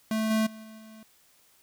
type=tone with level steps; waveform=square; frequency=219.1 Hz; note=A3; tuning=7 cents flat; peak=-26 / -23 / -43 / -45 / -47 dBFS; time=0.11-1.03 s; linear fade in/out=2 ms; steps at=0.3 / 0.46 / 0.63 / 0.78 s; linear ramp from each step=10 ms; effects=white hiss -62 dBFS RMS until 1.62 s